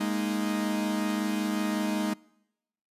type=chord; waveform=45% pulse; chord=Ab suspended second; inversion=none; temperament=equal; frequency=207.7 / 233.1 / 311.1 Hz; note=Ab3 / Bb3 / Eb4; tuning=0 / 0 / 0 cents; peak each=-29 / -34 / -32 dBFS; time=0-2.14 s; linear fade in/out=10 ms; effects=noise-tail reverb RT60 0.9 s tail -25 dB re dry + resampled to 32000 Hz